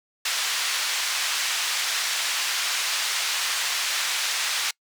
white band-pass noise, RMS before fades -26 dBFS, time 0.25-4.71 s, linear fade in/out 5 ms, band 1200 to 5500 Hz, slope 12 dB/octave, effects noise-tail reverb RT60 0.1 s tail -26 dB re dry

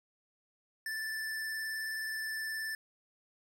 square tone with vibrato, 1760 Hz, A6, in tune, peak -36 dBFS, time 0.86-2.75 s, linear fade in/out 2 ms, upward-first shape square, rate 19 Hz, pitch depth 12 cents each way, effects none

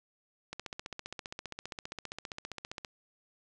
click train, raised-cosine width 0.2 ms, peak -22 dBFS, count 36, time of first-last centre 0.53-2.848 s, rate 15.1 Hz, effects resampled to 24000 Hz + 8-bit

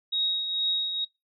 sine tone with tremolo, 3779 Hz, A#7, 23 cents sharp, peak -23 dBFS, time 0.12-1.05 s, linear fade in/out 10 ms, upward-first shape triangle, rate 2.2 Hz, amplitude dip 55%, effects noise-tail reverb RT60 0.2 s tail -20 dB re dry

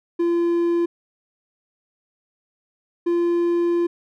triangle tone pair in turn, 342.3 / 344.5 Hz, F4 / F4, -35 / -24 cents, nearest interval unison, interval 11 cents, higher second, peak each -15 dBFS, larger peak neither, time 0.19-0.86 / 3.06-3.87 s, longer second, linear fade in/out 10 ms, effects none

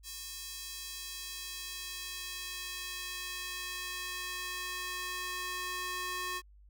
square tone with high-pass filter sweep, 363.3 Hz, F#4, 32 cents flat, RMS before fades -40 dBFS, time 0.03-6.42 s, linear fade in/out 50 ms, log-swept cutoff 4900 to 1100 Hz, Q 0.86, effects added 50 Hz sine -55 dBFS peak until 6.69 s

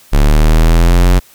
square linear sweep, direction up, 35.48 to 46 Hz, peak -6 dBFS, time 0.12-1.2 s, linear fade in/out 20 ms, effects white hiss -44 dBFS RMS until 1.34 s

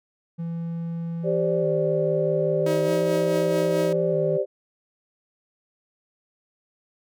triangle tone with vibrato, 163 Hz, E3, 19 cents flat, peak -25 dBFS, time 0.38-4.38 s, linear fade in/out 20 ms, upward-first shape square, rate 0.4 Hz, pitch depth 46 cents each way
sine chord, G suspended fourth, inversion none, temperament just, 392 / 522.7 / 588 Hz, G4 / C5 / D5, 0 / -2 / +2 cents, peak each -25 dBFS, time 1.23-4.46 s, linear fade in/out 50 ms
sawtooth tone with tremolo, 318.5 Hz, D#4, 41 cents sharp, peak -22 dBFS, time 2.66-3.93 s, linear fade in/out 5 ms, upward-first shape triangle, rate 4.6 Hz, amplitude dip 50%
effects none

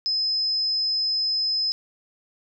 sine tone, 5100 Hz, D#8, 42 cents sharp, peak -21 dBFS, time 0.06-1.72 s, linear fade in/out 0 ms, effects none

